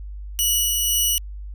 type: tone with tremolo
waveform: 10% pulse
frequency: 2935 Hz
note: F#7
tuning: 15 cents flat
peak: -9 dBFS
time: 0.39-1.18 s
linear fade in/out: 0 ms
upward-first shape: sine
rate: 2 Hz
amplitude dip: 25%
effects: added 50 Hz sine -31 dBFS peak until 1.54 s